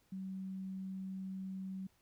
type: tone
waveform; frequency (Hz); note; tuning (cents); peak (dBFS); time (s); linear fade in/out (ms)
sine; 190; F#3; +46; -40; 0.12-1.87; 5
effects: pink hiss -73 dBFS RMS until 2.01 s